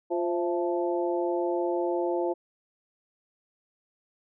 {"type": "harmonic tone with a mistuned harmonic", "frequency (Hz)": 174.61, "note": "F3", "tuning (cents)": 0, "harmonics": [2, 3, 4, 5], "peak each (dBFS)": [-27, -31, -33, -35], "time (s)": [0.1, 2.34], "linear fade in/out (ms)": 20, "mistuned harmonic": 4, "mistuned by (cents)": -66, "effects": []}